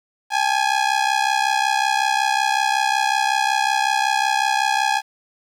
sawtooth ring-modulated tone, 830.6 Hz, G#5, in tune, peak -10 dBFS, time 0.3-5.02 s, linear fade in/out 50 ms, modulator 32.7 Hz, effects low-pass 7000 Hz 12 dB/octave + 8-bit

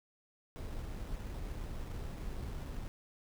brown noise with sample-and-hold, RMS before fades -41 dBFS, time 0.56-2.88 s, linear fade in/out 0 ms, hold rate 4410 Hz, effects none

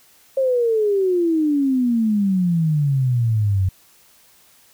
sine exponential sweep, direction down, 543 to 91.6 Hz, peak -15 dBFS, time 0.37-3.69 s, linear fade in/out 5 ms, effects white hiss -53 dBFS RMS until 4.73 s

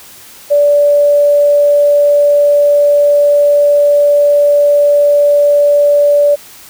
sine tone, 580 Hz, D5, 22 cents flat, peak -5 dBFS, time 0.5-6.36 s, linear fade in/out 20 ms, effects white hiss -36 dBFS RMS until 6.69 s

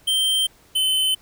square tone pair in turn, 3136 / 3052 Hz, G7 / G7, 0 / -47 cents, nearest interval unison, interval 47 cents, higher first, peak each -18 dBFS, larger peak neither, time 0.07-0.47 / 0.75-1.15 s, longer neither, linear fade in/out 10 ms, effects pink hiss -54 dBFS RMS until 1.21 s

